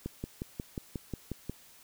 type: click train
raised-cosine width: 3 ms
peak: -22 dBFS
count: 9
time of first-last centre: 0.06-1.496 s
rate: 5.57 Hz
effects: white hiss -57 dBFS RMS until 1.83 s